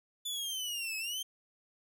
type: linear two-way sweep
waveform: sawtooth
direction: down then up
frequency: 3497 to 2554 to 3190 Hz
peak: -32 dBFS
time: 0.25-1.23 s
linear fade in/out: 10 ms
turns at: 0.97 s
effects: none